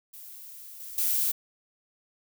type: noise with level steps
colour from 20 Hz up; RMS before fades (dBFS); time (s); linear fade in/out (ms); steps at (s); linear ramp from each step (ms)
violet; -45 / -41 / -26; 0.13-1.32; 10; 0.8 / 0.98; 2
effects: none